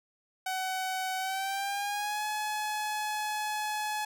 sawtooth tone with pitch glide, 752 to 849 Hz, F#5 to G#5, +28 to +38 cents, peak -27 dBFS, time 0.46-4.05 s, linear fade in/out 5 ms, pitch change +210 cents, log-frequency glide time 1.17-2.25 s, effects none

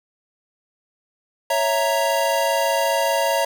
square chord, A# diminished, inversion first, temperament equal, 554.4 / 659.3 / 932.3 Hz, C#5 / E5 / A#5, 0 / 0 / 0 cents, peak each -23 dBFS, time 1.5-3.45 s, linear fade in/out 5 ms, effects none

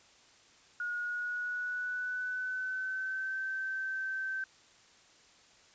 sine tone with pitch glide, 1444 to 1547.6 Hz, F#6 to G6, -43 to -23 cents, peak -33 dBFS, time 0.8-4.44 s, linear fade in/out 2 ms, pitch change +120 cents, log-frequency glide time 0.99-3.37 s, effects white hiss -61 dBFS RMS until 5.74 s + resampled to 16000 Hz

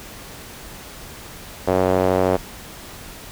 sawtooth tone with band-pass filter, 92.8 Hz, F#2, 6 cents sharp, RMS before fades -18 dBFS, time 1.67-2.37 s, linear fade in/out 10 ms, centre 570 Hz, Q 1.8, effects pink hiss -38 dBFS RMS until 3.31 s

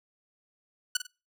10% pulse tone with echo, 1480 Hz, F#6, in tune, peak -15 dBFS, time 0.95-0.97 s, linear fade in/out 5 ms, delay 49 ms, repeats 2, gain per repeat -10 dB, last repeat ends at 1.068 s, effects noise-tail reverb RT60 0.3 s tail -23 dB re dry

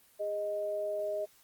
sine tone pair together, 408.8 / 622.3 Hz, G#4 / D#5, -27 / 0 cents, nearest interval perfect fifth, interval 727 cents, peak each -39 / -32 dBFS, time 0.19-1.26 s, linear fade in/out 20 ms, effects white hiss -63 dBFS RMS until 1.43 s + Opus 24 kbps

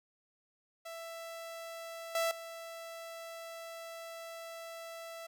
sawtooth tone with level steps, 663 Hz, E5, 10 cents sharp, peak -39 / -26 / -40 dBFS, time 0.85-5.27 s, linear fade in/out 10 ms, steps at 2.15 / 2.31 s, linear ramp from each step 2 ms, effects none

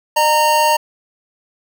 square tone pair together, 608 / 925.7 Hz, D#5 / A#5, -40 / -12 cents, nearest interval perfect fifth, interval 728 cents, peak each -18 / -13 dBFS, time 0.16-0.77 s, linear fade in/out 10 ms, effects none

